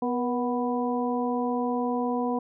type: harmonic tone with a mistuned harmonic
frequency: 246.9 Hz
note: B3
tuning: in tune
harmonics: 1 / 2 / 3 / 4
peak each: -27 / -30 / -32 / -33 dBFS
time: 0.02-2.39 s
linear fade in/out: 5 ms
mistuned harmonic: 2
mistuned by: -43 cents
effects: none